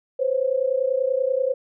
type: tone pair together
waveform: sine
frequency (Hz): 508.7 / 539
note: C5 / C#5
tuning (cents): -49 / -49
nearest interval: minor second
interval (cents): 100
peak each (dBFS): -22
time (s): 0.19-1.54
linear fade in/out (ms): 10
effects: none